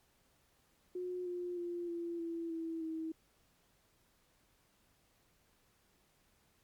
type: tone with pitch steps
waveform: sine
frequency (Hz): 361.5 / 354.5 / 347.6 / 340.8 / 334.2 / 327.7 / 321.3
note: F#4 / F4 / F4 / F4 / E4 / E4 / E4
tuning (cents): -40 / +26 / -8 / -42 / +24 / -10 / -44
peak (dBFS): -37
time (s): 0.95-3.12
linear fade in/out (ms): 5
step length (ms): 310
effects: pink hiss -72 dBFS RMS until 6.63 s + MP3 96 kbps